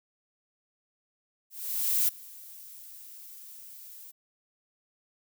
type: noise with ADSR envelope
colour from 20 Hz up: violet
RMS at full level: -24 dBFS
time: 1.5-4.12 s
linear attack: 580 ms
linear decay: 14 ms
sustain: -23 dB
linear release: 19 ms
effects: none